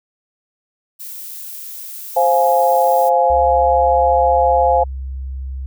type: noise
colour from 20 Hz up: violet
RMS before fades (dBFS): -31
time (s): 0.99-3.1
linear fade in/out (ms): 20
type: chord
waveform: sine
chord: F minor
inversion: second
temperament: just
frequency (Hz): 523.8 / 698.5 / 838.1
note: C5 / F5 / Ab5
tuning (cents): +2 / 0 / +16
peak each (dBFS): -15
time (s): 2.16-4.84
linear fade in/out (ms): 10
type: tone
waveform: sine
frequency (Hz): 66.1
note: C2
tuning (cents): +18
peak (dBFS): -23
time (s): 3.3-5.66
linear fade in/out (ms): 0
effects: none

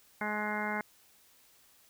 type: harmonic tone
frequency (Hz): 210.8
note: G#3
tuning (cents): +26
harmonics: 1 / 2 / 3 / 4 / 5 / 6 / 7 / 8 / 9 / 10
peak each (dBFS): -38 / -43 / -42 / -38 / -42 / -48 / -39 / -43 / -45 / -39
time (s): 0.21-0.81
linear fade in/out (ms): 2
effects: white hiss -63 dBFS RMS until 1.89 s

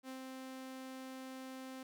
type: tone with ADSR envelope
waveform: sawtooth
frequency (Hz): 261.6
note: C4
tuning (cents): 0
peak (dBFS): -40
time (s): 0.03-1.83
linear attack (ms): 58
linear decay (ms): 100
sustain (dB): -2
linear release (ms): 3
effects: none

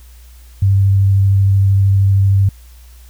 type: tone with vibrato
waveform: sine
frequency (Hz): 98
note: G2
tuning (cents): 0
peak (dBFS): -8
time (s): 0.62-2.49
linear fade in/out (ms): 5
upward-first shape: triangle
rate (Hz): 13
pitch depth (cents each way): 14
effects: added 60 Hz sine -37 dBFS peak until 3.09 s + white hiss -49 dBFS RMS until 3.09 s

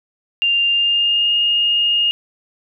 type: tone with pitch glide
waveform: sine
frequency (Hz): 2794 to 2843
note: F7 to F7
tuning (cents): 0 to +30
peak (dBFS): -13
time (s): 0.42-2.11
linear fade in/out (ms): 0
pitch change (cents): +30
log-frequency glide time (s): 0.67-1.33
effects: none

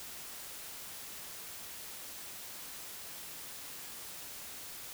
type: silence
effects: white hiss -46 dBFS RMS until 4.93 s

